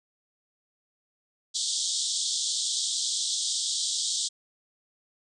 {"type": "band-pass noise", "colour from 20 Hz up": "pink", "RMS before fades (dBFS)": -29, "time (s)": [1.54, 4.29], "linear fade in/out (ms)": 20, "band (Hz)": [3300, 8700], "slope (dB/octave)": 96, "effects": []}